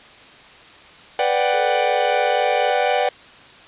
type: chord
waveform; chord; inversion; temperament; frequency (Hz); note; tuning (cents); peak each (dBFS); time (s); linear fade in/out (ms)
45% pulse; G major seventh; first; equal; 493.9 / 587.3 / 740 / 784; B4 / D5 / F#5 / G5; 0 / 0 / 0 / 0; -22; 1.19-3.09; 2
type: tone with vibrato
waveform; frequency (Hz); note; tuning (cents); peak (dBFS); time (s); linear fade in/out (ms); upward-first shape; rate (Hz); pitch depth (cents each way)
sine; 433.1; A4; -27; -29; 1.53-2.71; 10; triangle; 1.3; 22
effects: white hiss -44 dBFS RMS until 3.67 s + resampled to 8000 Hz